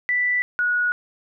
sine tone pair in turn, 1975.5 / 1457.6 Hz, B6 / F#6, 0 / -26 cents, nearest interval perfect fourth, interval 526 cents, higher first, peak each -18 dBFS, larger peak neither, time 0.09-0.42 / 0.59-0.92 s, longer neither, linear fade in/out 0 ms, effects none

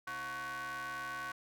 45% pulse ring-modulated tone, 196 Hz, G3, in tune, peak -36 dBFS, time 0.07-1.32 s, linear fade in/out 5 ms, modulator 1310 Hz, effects none

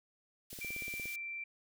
white high-pass noise, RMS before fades -48 dBFS, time 0.5-1.16 s, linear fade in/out 5 ms, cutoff 2400 Hz, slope 12 dB/octave
click train, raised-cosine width 2 ms, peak -36 dBFS, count 10, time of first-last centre 0.53-1.056 s, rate 17.1 Hz
sine tone, 2349 Hz, D7, in tune, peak -39 dBFS, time 0.61-1.44 s, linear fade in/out 5 ms
effects none

